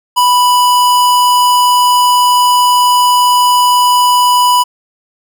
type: tone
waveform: square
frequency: 987.8 Hz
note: B5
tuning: in tune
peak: -7 dBFS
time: 0.16-4.64 s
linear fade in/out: 20 ms
effects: none